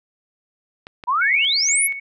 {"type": "clicks", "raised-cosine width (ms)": 0.3, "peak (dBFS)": -20, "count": 2, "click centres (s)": [0.869, 1.038]}
{"type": "exponential sweep", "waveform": "sine", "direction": "up", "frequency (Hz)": [932.3, 11870], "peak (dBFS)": -16, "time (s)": [1.07, 1.88], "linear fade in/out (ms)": 20}
{"type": "tone with tremolo", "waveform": "sine", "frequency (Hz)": 2217, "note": "C#7", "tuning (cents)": 0, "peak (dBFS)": -20, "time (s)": [1.21, 2], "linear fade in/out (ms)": 10, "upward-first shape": "square", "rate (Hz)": 2.1, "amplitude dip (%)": 60}
{"effects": []}